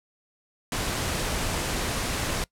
pink noise, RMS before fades -28 dBFS, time 0.72-2.44 s, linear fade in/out 2 ms, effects noise-tail reverb RT60 0.1 s tail -23 dB re dry + low-pass 11000 Hz 12 dB/octave

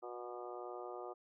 harmonic tone with a mistuned harmonic, 121.6 Hz, B2, 26 cents flat, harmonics 3 / 4 / 5 / 6 / 7 / 8 / 9 / 10, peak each -48 / -50 / -52 / -50 / -56 / -58 / -60 / -53 dBFS, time 0.02-1.14 s, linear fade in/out 20 ms, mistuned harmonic 7, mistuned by -20 cents, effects none

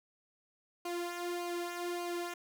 sawtooth tone with flanger, 349.2 Hz, F4, in tune, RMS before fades -38 dBFS, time 0.85-2.34 s, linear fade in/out 5 ms, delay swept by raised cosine 0.55 to 2.65 ms, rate 1.7 Hz, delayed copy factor -0.65, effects none

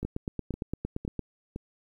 two click trains, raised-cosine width 3 ms, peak -18 / -22 dBFS, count 11 / 4, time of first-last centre 0.05-1.193 / 0.03-1.561 s, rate 8.75 / 1.96 Hz, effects 10-bit

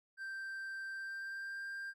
triangle tone with pitch glide, 1568 to 1589.9 Hz, G6 to G6, 0 to +24 cents, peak -39 dBFS, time 0.17-1.94 s, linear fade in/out 50 ms, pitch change +24 cents, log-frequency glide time 0.91-1.64 s, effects none

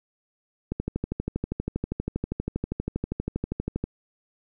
click train, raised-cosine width 3 ms, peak -14 dBFS, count 40, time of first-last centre 0.72-3.84 s, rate 12.5 Hz, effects none

